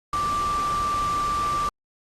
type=tone in noise; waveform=sine; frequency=1174.7 Hz; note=D6; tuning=in tune; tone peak=-22 dBFS; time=0.13-1.69 s; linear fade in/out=2 ms; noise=pink; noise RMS=-33 dBFS; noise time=0.13-1.69 s; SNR=+8 dB; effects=low-pass 8000 Hz 12 dB/octave + Opus 48 kbps